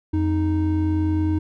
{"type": "tone pair together", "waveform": "triangle", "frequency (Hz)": [87.2, 311.1], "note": ["F2", "D#4"], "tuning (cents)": [-2, 0], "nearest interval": "octave + minor seventh", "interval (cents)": 2202, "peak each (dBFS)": -19, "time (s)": [0.13, 1.39], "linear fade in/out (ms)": 10, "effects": []}